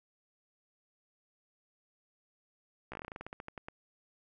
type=slowing click train; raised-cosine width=0.5 ms; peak=-27 dBFS; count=17; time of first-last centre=2.92-3.685 s; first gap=15 ms; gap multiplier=1.14; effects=none